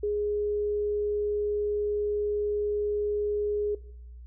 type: tone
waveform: sine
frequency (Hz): 415.3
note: G#4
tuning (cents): 0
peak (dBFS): -25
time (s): 0.03-3.75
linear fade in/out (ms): 5
effects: noise-tail reverb RT60 0.8 s tail -21 dB re dry + added 60 Hz sine -42 dBFS peak until 4.26 s